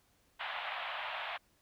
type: band-pass noise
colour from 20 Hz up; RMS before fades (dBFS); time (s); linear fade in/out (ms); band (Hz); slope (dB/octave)
pink; -40; 0.39-1.38; 20; 660 to 3500; 48
effects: pink hiss -71 dBFS RMS until 1.61 s